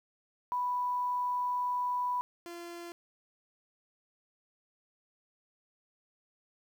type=tone pair in turn; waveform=sine / sawtooth; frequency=987.8 / 343.8 Hz; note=B5 / F4; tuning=0 / -27 cents; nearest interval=octave + tritone; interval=1827 cents; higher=first; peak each=-29 / -38 dBFS; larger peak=first; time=0.52-2.21 / 2.46-2.92 s; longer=first; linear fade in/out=0 ms; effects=10-bit